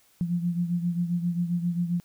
sine beating tone pair, 172.4 / 179.9 Hz, F3 / F#3, -22 / -48 cents, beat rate 7.5 Hz, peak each -25 / -31 dBFS, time 0.21-2 s, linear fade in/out 0 ms, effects white hiss -62 dBFS RMS until 2.04 s

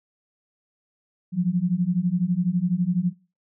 sine beating tone pair, 171.3 / 183.3 Hz, F3 / F#3, -33 / -16 cents, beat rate 12 Hz, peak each -24 / -21 dBFS, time 1.32-3.13 s, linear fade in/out 50 ms, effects noise-tail reverb RT60 0.3 s tail -20 dB re dry

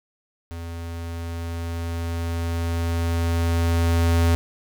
square tone with level ramp, 84.1 Hz, E2, 35 cents sharp, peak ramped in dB -32 to -16 dBFS, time 0.51-4.35 s, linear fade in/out 0 ms, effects none

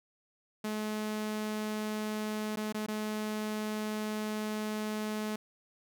sawtooth tone with dropouts, 213.9 Hz, A3, 49 cents flat, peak -29 dBFS, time 0.64-5.36 s, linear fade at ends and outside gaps 5 ms, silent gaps 2.56-2.57 / 2.725-2.744 / 2.864-2.882 s, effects none

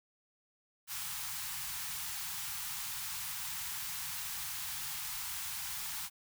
white band-stop noise, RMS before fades -40 dBFS, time 0.87-6.1 s, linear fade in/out 50 ms, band 180 to 770 Hz, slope 96 dB/octave, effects none

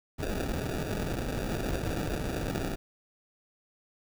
pink noise with sample-and-hold, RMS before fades -32 dBFS, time 0.18-2.76 s, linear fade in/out 20 ms, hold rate 1050 Hz, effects none

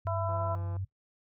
sine tone with pitch glide, 98 to 95.54 Hz, G2 to G2, 0 to -44 cents, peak -32 dBFS, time 0.05-0.85 s, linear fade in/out 10 ms, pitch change -44 cents, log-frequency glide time 0.33-0.61 s
harmonic tone, 333.9 Hz, E4, 22 cents sharp, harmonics 2 / 3 / 4, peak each -33 / -37 / -39 dBFS, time 0.07-0.55 s, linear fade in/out 0 ms
click train, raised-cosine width 1 ms, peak -34 dBFS, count 82, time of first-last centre 0.29-0.766 s, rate 170 Hz
effects noise-tail reverb RT60 0.1 s tail -17 dB re dry

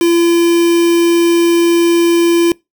triangle tone with quantisation, 340.2 Hz, F4, 45 cents flat, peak -6 dBFS, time 0.01-2.52 s, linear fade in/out 2 ms, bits 3, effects noise-tail reverb RT60 0.2 s tail -24 dB re dry

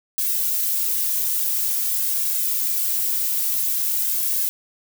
violet noise with flanger, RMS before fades -22 dBFS, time 0.18-4.49 s, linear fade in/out 0 ms, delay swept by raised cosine 1.8 to 3.3 ms, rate 0.49 Hz, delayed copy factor +0.75, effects none

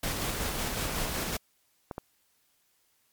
pink noise with tremolo, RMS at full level -31 dBFS, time 0.03-1.37 s, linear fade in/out 5 ms, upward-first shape square, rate 5.4 Hz, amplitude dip 25%
clicks, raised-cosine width 1 ms, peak -21 dBFS, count 5, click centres 0.853 / 0.896 / 1.057 / 1.912 / 1.981 s
effects white hiss -70 dBFS RMS until 3.12 s + MP3 96 kbps

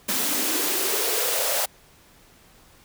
white noise with high-pass filter sweep, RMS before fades -24 dBFS, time 0.08-1.66 s, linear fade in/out 10 ms, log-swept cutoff 230 to 620 Hz, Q 4.9, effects pink hiss -54 dBFS RMS until 2.84 s

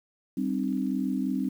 sine chord, C minor, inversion second, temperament equal with one note detuned, 196 / 261.6 / 304.9 Hz, G3 / C4 / Eb4, 0 / 0 / -35 cents, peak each -30 / -28 / -33 dBFS, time 0.37-1.49 s, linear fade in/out 5 ms, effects 9-bit

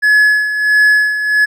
triangle tone with tremolo, 1700 Hz, G#6, 40 cents sharp, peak -4 dBFS, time 0.02-1.46 s, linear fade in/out 20 ms, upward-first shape sine, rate 1.5 Hz, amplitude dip 65%, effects none

